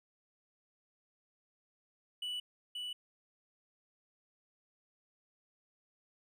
triangle tone with echo, 2959 Hz, F#7, 1 cent flat, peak -35 dBFS, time 2.22-2.4 s, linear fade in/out 5 ms, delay 530 ms, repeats 1, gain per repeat -2 dB, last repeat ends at 2.93 s, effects none

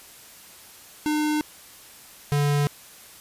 square tone pair in turn, 302.6 / 144.8 Hz, D#4 / D3, -48 / -24 cents, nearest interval octave + minor second, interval 1276 cents, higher first, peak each -22 / -20 dBFS, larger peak second, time 1.06-1.41 / 2.32-2.67 s, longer neither, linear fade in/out 0 ms, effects white hiss -47 dBFS RMS until 3.2 s + resampled to 32000 Hz

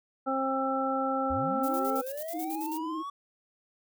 harmonic tone, 266.4 Hz, C4, 31 cents sharp, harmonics 1 / 2 / 3 / 5, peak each -32 / -32 / -32 / -32 dBFS, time 0.26-2.02 s, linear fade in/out 20 ms
triangle linear sweep, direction up, 61.2 to 1146 Hz, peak -33 dBFS, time 1.3-3.1 s, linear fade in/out 5 ms
violet noise with tremolo, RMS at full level -40 dBFS, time 1.63-2.79 s, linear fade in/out 10 ms, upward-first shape square, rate 9.2 Hz, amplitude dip 75%
sine tone with vibrato, 317.6 Hz, D#4, 36 cents sharp, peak -33 dBFS, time 2.33-3.03 s, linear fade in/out 20 ms, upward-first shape sine, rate 18 Hz, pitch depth 55 cents each way
effects none

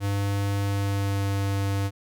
square tone with pitch glide, 100 to 98.91 Hz, G2 to G2, +35 to +16 cents, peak -24 dBFS, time 0-1.91 s, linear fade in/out 50 ms, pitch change -19 cents, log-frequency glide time 0.6-1.37 s, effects none

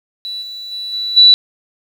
sine tone with level steps, 3951 Hz, B7, in tune, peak -22 / -26 / -22 / -18 / -3 dBFS, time 0.25-1.34 s, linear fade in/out 0 ms, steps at 0.41 / 0.71 / 0.92 / 1.16 s, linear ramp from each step 20 ms, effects 7-bit

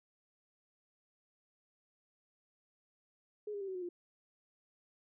sine tone with pitch steps, 419.6 / 404.8 / 390.6 / 376.9 / 363.6 / 350.8 Hz, G#4 / G#4 / G4 / F#4 / F#4 / F4, +18 / -44 / -6 / +32 / -30 / +8 cents, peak -38 dBFS, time 3.47-3.89 s, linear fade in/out 5 ms, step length 70 ms, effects none

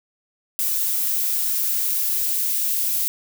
violet noise with high-pass filter sweep, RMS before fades -22 dBFS, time 0.59-3.08 s, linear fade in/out 0 ms, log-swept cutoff 780 to 2300 Hz, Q 1, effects none

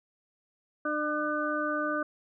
harmonic tone, 300.5 Hz, D4, 40 cents sharp, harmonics 1 / 2 / 4 / 5, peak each -33 / -33 / -33 / -33 dBFS, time 0.85-2.03 s, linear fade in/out 5 ms, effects none

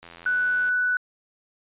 click train, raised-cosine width 0.3 ms, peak -27 dBFS, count 57, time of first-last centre 0.03-0.69 s, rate 84.9 Hz
sine tone, 1486 Hz, F#6, 7 cents sharp, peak -20 dBFS, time 0.26-0.97 s, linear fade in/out 2 ms
effects resampled to 8000 Hz

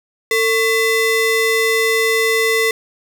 square ring-modulated tone, 780 Hz, G5, 9 cents flat, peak -11 dBFS, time 0.31-2.71 s, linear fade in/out 2 ms, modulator 1230 Hz, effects none

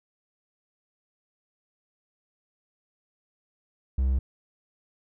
triangle tone, 65.41 Hz, C2, in tune, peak -19 dBFS, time 3.98-4.19 s, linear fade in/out 5 ms, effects none

